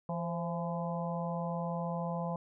harmonic tone with a mistuned harmonic, 169.3 Hz, E3, 46 cents sharp, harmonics 1 / 3 / 4 / 5 / 6, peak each -35 / -40 / -41 / -42 / -43 dBFS, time 0.09-2.36 s, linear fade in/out 2 ms, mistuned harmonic 3, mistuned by +48 cents, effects none

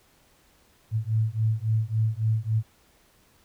sine beating tone pair, 108.6 / 112.2 Hz, A2 / A2, -22 / +34 cents, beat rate 3.6 Hz, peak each -25 dBFS, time 0.91-2.63 s, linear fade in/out 50 ms, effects pink hiss -61 dBFS RMS until 3.44 s

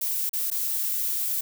violet noise with dropouts, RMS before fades -27 dBFS, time 0.01-1.41 s, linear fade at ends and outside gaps 5 ms, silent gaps 0.294-0.332 / 0.503-0.514 s, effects none

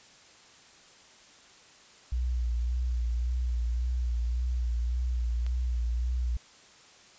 sine tone with vibrato, 60.2 Hz, B1, 44 cents flat, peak -26 dBFS, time 2.12-6.37 s, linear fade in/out 5 ms, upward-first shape sine, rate 1.8 Hz, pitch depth 47 cents each way
click, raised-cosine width 0.2 ms, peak -29 dBFS, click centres 5.465 s
effects white hiss -55 dBFS RMS until 7.18 s + resampled to 16000 Hz

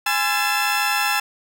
30% pulse tone cluster, 825 / 1026 / 1347 / 1742 / 2633 Hz, G#5 / C6 / E6 / A6 / E7, -12 / -34 / +37 / -18 / -3 cents, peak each -21 / -26 / -23 / -24 / -21 dBFS, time 0.06-1.2 s, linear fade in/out 5 ms, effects none

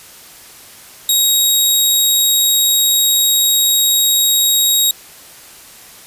15% pulse tone, 3788 Hz, A#7, 27 cents sharp, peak -3 dBFS, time 1.09-4.91 s, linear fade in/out 2 ms, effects white hiss -39 dBFS RMS until 6.06 s + resampled to 32000 Hz

